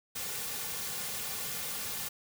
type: noise with comb filter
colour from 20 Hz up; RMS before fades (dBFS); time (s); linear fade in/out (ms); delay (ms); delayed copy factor
white; -37; 0.15-2.09; 10; 3.1; -0.65
effects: none